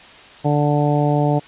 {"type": "harmonic tone", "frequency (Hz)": 146.83, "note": "D3", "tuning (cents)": 0, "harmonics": [1, 2, 3, 4, 5, 6], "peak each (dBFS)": [-17, -21, -24, -23, -23, -27], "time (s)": [0.44, 1.4], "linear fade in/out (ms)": 20, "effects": ["white hiss -42 dBFS RMS until 1.47 s", "resampled to 8000 Hz"]}